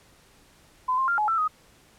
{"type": "tone with pitch steps", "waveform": "sine", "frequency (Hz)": [1017, 1057, 1392, 847, 1333, 1252], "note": ["C6", "C6", "F6", "G#5", "E6", "D#6"], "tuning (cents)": [-50, 17, -6, 34, 19, 10], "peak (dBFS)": -21, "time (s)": [0.88, 1.48], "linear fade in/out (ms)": 10, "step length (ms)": 100, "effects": ["pink hiss -57 dBFS RMS until 1.98 s", "low-pass 12000 Hz 12 dB/octave"]}